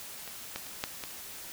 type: clicks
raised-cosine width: 0.2 ms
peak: -24 / -17 / -28 / -13 / -20 dBFS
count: 5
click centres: 0.277 / 0.56 / 0.667 / 0.839 / 1.038 s
effects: white hiss -44 dBFS RMS until 1.52 s